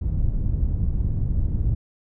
pink low-pass noise, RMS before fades -22 dBFS, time 0.01-1.75 s, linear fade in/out 10 ms, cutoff 110 Hz, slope 12 dB/octave, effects none

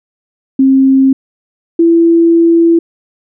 sine tone pair in turn, 267.2 / 334.6 Hz, C4 / E4, +36 / +26 cents, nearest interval major third, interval 390 cents, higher second, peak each -4 dBFS, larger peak neither, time 0.59-1.13 / 1.79-2.79 s, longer second, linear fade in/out 5 ms, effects none

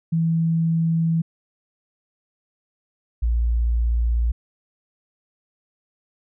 sine tone pair in turn, 164.2 / 58.05 Hz, E3 / A#1, -6 / -7 cents, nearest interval octave + tritone, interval 1801 cents, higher first, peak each -17 dBFS, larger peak neither, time 0.12-1.22 / 3.22-4.32 s, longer neither, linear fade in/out 10 ms, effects none

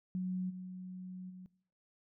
sine tone with level steps, 184 Hz, F#3, 9 cents flat, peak -33 / -42 / -47 dBFS, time 0.15-1.46 s, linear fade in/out 0 ms, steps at 0.49 / 1.29 s, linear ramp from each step 20 ms, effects noise-tail reverb RT60 0.6 s tail -21 dB re dry

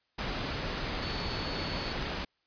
sine tone in noise, 4435 Hz, C#8, in tune, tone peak -41 dBFS, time 1.02-1.93 s, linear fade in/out 10 ms, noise pink, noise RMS -34 dBFS, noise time 0.18-2.25 s, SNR -10 dB, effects white hiss -75 dBFS RMS until 2.46 s + resampled to 11025 Hz

